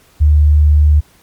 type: tone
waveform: sine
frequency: 74.7 Hz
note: D2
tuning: 30 cents sharp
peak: -5 dBFS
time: 0.2-1.01 s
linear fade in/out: 20 ms
effects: pink hiss -49 dBFS RMS until 1.22 s + MP3 96 kbps